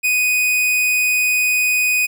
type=tone; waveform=45% pulse; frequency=2490 Hz; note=D#7; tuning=1 cent sharp; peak=-14 dBFS; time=0.03-2.07 s; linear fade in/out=20 ms; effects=9-bit